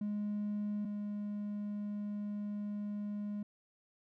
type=tone pair in turn; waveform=triangle; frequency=207.7 / 206.7 Hz; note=G#3 / G#3; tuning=0 / -8 cents; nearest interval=unison; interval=8 cents; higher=first; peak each=-31 / -34 dBFS; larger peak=first; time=0.01-0.85 / 0.85-3.43 s; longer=second; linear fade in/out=5 ms; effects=tanh soft clip ceiling -29 dBFS